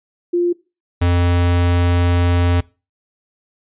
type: tone pair in turn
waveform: sine / square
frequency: 349.2 / 87.58 Hz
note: F4 / F2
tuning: 0 / +5 cents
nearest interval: 2 octaves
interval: 2395 cents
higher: first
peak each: -13 dBFS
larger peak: neither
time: 0.33-0.53 / 1.01-2.61 s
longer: second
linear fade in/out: 10 ms
effects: noise-tail reverb RT60 0.3 s tail -22 dB re dry + resampled to 8000 Hz